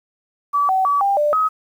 sine tone with pitch steps, 1149 / 759 / 1144 / 796 / 593 / 1269 Hz, D6 / F#5 / D6 / G5 / D5 / D#6, -38 / +44 / -46 / +26 / +17 / +34 cents, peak -14 dBFS, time 0.53-1.49 s, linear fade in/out 20 ms, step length 160 ms, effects 8-bit

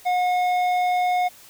square tone with low-pass filter, 723 Hz, F#5, 40 cents flat, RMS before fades -21 dBFS, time 0.05-1.29 s, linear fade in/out 20 ms, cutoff 2800 Hz, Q 0.59, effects white hiss -48 dBFS RMS until 1.49 s

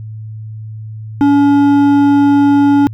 sine tone with hard clipping, 284 Hz, C#4, 42 cents sharp, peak -8 dBFS, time 1.21-2.87 s, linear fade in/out 0 ms, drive 8 dB, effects added 109 Hz sine -24 dBFS peak until 2.93 s

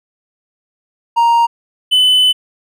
triangle tone pair in turn, 934 / 3013 Hz, A#5 / F#7, +3 / +31 cents, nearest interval octave + minor sixth, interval 2028 cents, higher second, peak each -6 dBFS, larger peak neither, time 1.16-1.47 / 1.91-2.33 s, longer second, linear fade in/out 20 ms, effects none

